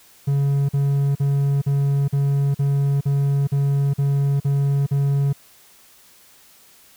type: tone bursts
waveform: triangle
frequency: 140.1 Hz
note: C#3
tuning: 19 cents sharp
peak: -14 dBFS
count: 11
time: 0.27-5.33 s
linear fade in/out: 10 ms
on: 420 ms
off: 44 ms
effects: white hiss -51 dBFS RMS until 6.96 s